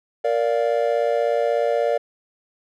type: chord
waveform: triangle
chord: Bb major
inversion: none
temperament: just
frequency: 466.2 / 582.7 / 699.2 Hz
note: Bb4 / D5 / F5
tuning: 0 / -14 / +2 cents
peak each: -20 / -19 / -23 dBFS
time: 0.24-1.98 s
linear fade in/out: 10 ms
effects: none